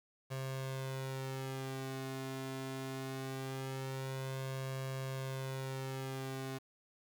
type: tone with flanger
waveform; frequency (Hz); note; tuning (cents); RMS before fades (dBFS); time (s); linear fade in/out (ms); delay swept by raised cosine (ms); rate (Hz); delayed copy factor
sawtooth; 133; C3; +29; -41; 0.3-6.59; 20; 1.8 to 2.9; 0.22; +0.75
effects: 10-bit